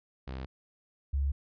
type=tone pair in turn; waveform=sawtooth / sine; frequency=65.41 / 69.51 Hz; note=C2 / C#2; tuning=0 / +5 cents; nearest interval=minor second; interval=105 cents; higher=second; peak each=-33 / -26 dBFS; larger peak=second; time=0.27-0.46 / 1.13-1.32 s; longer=neither; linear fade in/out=10 ms; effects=resampled to 11025 Hz